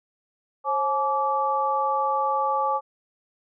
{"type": "tone cluster", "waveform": "sine", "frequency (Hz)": [538, 852, 1160], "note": ["C5", "G#5", "D6"], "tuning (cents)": [48, 44, -22], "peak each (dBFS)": [-28, -24, -25], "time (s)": [0.64, 2.81], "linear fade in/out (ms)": 50, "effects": []}